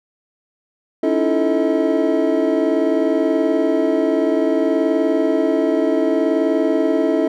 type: tone cluster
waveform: triangle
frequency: 278.3 / 316.9 / 337.5 / 438.8 / 639 Hz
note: C#4 / D#4 / E4 / A4 / D#5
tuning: +7 / +32 / +41 / -5 / +46 cents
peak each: -19 dBFS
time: 1.03-7.28 s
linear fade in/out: 5 ms
effects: none